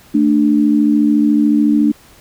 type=tone pair together; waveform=sine; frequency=221.5 / 295.4 Hz; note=A3 / D4; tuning=+12 / +10 cents; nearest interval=perfect fourth; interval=498 cents; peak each=-13 / -11 dBFS; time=0.14-1.92 s; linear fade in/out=10 ms; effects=pink hiss -45 dBFS RMS until 2.2 s